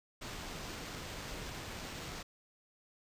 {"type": "noise with sample-and-hold", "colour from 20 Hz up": "pink", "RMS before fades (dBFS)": -44, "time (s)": [0.21, 2.23], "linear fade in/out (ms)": 10, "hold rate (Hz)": 11025, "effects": ["resampled to 32000 Hz"]}